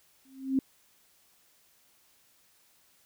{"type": "tone with exponential growth", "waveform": "sine", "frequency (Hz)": 266.5, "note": "C4", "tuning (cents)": 32, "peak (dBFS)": -20, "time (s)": [0.25, 0.59], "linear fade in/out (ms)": 2, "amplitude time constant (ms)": 73, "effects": ["white hiss -65 dBFS RMS until 3.05 s"]}